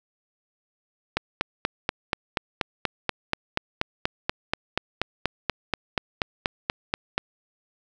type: click train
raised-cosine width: 0.3 ms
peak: -6 dBFS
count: 26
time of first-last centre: 1.17-7.18 s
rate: 4.16 Hz
effects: none